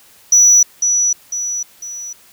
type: tone with echo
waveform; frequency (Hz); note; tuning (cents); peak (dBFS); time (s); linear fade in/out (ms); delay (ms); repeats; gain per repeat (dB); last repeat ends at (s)
sine; 5900; F#8; -6; -4; 0.32-0.63; 5; 500; 3; -7; 2.13
effects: tanh soft clip ceiling -3 dBFS + white hiss -47 dBFS RMS until 2.32 s